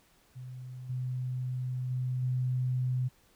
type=tone with level steps; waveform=sine; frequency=127 Hz; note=B2; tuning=49 cents sharp; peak=-40 / -31 / -29 / -27 dBFS; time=0.35-3.09 s; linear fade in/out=20 ms; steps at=0.89 / 1.9 / 2.22 s; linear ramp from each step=10 ms; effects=pink hiss -65 dBFS RMS until 3.35 s